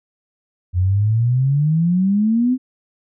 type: exponential sweep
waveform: sine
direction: up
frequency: 87.31 to 261.6 Hz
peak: -13 dBFS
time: 0.73-2.58 s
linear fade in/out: 50 ms
effects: none